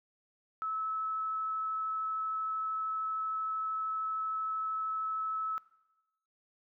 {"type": "tone with vibrato", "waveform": "sine", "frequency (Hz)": 1300, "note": "E6", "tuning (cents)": -24, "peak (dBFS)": -32, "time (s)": [0.62, 5.58], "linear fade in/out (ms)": 0, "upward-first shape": "triangle", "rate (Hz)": 13, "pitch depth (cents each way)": 8, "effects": ["noise-tail reverb RT60 1.0 s tail -20 dB re dry"]}